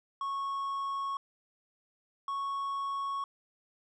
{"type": "tone pair in turn", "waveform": "triangle", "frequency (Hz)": [1102, 1106.7], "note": ["C#6", "C#6"], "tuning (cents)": [-11, -3], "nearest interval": "unison", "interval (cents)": 8, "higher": "second", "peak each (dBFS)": [-30, -30], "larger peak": "neither", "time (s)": [[0.21, 1.17], [2.28, 3.24]], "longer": "neither", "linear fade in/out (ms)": 2, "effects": ["resampled to 22050 Hz"]}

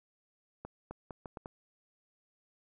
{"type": "accelerating click train", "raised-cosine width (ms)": 1, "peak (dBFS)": -28, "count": 6, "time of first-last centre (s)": [0.65, 1.459], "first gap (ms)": 260, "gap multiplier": 0.76, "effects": []}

